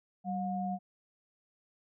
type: tone pair together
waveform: sine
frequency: 191.6 / 718.6 Hz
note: G3 / F5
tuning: -39 / +49 cents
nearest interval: octave + major seventh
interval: 2288 cents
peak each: -34 / -35 dBFS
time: 0.24-0.79 s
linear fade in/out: 50 ms
effects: none